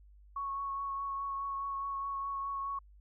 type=tone with vibrato; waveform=sine; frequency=1106 Hz; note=C#6; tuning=4 cents flat; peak=-34 dBFS; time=0.36-2.79 s; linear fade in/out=5 ms; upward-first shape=triangle; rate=4.8 Hz; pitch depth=17 cents each way; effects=added 50 Hz sine -55 dBFS peak until 3 s